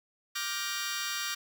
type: chord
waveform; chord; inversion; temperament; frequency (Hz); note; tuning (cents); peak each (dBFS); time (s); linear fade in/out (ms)
15% pulse; G minor seventh; second; just; 1176 / 1411.2 / 1568 / 1881.6; D6 / F6 / G6 / Bb6; +2 / +18 / 0 / +16; -32; 0.35-1.35; 10
effects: none